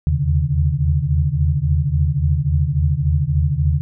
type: tone cluster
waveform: sine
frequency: 78.3 / 81.9 / 134.9 / 148.2 Hz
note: D#2 / E2 / C#3 / D3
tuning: +11 / -11 / -47 / +16 cents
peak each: -20 dBFS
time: 0.07-3.81 s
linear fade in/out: 0 ms
effects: none